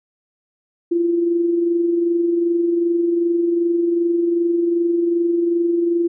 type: tone with amplitude modulation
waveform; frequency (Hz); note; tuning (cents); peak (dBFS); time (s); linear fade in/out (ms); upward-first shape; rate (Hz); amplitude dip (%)
sine; 341.9; F4; -37; -13; 0.91-6.08; 10; sine; 22.6; 40
effects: none